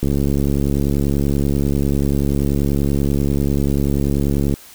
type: click train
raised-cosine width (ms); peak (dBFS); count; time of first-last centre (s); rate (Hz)
3; -6; 318; 0.03-4.539; 70.3
effects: white hiss -42 dBFS RMS until 4.74 s